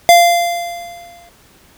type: tone with exponential decay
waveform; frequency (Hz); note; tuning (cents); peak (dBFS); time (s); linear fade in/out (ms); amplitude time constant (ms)
square; 692; F5; -16; -3; 0.09-1.29; 0; 260
effects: pink hiss -48 dBFS RMS until 1.77 s